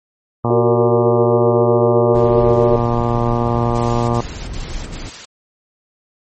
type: harmonic tone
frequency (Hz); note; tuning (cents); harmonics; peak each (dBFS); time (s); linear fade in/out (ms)
118.5; A#2; +29; 1 / 2 / 3 / 4 / 5 / 6 / 7 / 8 / 9 / 10; -18 / -21 / -23 / -24 / -25 / -26 / -26 / -27 / -28 / -28; 0.44-4.21; 5
type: chord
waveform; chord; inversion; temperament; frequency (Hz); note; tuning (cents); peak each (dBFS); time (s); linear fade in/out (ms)
sine; Gb augmented; none; equal with one note detuned; 370 / 466.2 / 592.4; Gb4 / Bb4 / D5; 0 / 0 / +15; -16; 0.5-2.76; 2
type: noise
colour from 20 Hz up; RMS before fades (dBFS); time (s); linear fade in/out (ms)
brown; -26; 2.14-5.1; 20
type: noise bursts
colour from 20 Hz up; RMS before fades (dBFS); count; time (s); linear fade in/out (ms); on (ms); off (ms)
white; -33; 4; 3.75-5.253; 5; 330; 61
effects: MP3 32 kbps